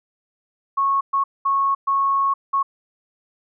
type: tone bursts at uneven times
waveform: sine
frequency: 1100 Hz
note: C#6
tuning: 14 cents flat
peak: -16 dBFS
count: 5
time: 0.77-1.01 / 1.13-1.24 / 1.45-1.75 / 1.87-2.34 / 2.53-2.63 s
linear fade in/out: 10 ms
effects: none